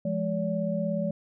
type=tone cluster; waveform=sine; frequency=172.8 / 209.7 / 573 Hz; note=F3 / G#3 / D5; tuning=-18 / +17 / -43 cents; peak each=-30 dBFS; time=0.05-1.11 s; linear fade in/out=5 ms; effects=none